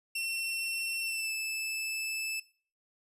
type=tone with pitch glide; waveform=sawtooth; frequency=2707 to 2627 Hz; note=E7 to E7; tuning=+45 to -7 cents; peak=-29 dBFS; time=0.15-2.4 s; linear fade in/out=5 ms; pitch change=-52 cents; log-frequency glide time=1.02-1.32 s; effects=noise-tail reverb RT60 0.4 s tail -19 dB re dry + resampled to 32000 Hz